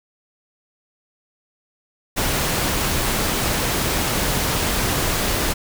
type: noise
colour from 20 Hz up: pink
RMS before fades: -21 dBFS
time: 2.16-5.54 s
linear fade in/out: 20 ms
effects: none